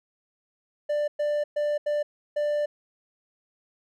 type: tone bursts at uneven times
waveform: triangle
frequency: 591 Hz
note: D5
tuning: 11 cents sharp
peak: -21 dBFS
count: 5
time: 0.89-1.08 / 1.19-1.44 / 1.56-1.78 / 1.86-2.03 / 2.36-2.66 s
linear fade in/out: 10 ms
effects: none